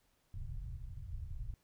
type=low-pass noise; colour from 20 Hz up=pink; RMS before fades=-43 dBFS; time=0.34-1.54 s; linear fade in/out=2 ms; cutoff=130 Hz; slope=48 dB/octave; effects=pink hiss -75 dBFS RMS until 1.63 s